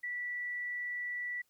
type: tone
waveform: sine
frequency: 1958 Hz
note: B6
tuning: 15 cents flat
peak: -35 dBFS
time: 0.03-1.42 s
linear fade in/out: 10 ms
effects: white hiss -75 dBFS RMS until 1.49 s